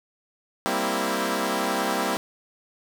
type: chord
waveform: 10% pulse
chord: C dominant seventh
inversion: second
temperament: equal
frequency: 196 / 233.1 / 261.6 / 329.6 Hz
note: G3 / Bb3 / C4 / E4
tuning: 0 / 0 / 0 / 0 cents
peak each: -21 dBFS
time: 0.66-2.17 s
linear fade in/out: 0 ms
effects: none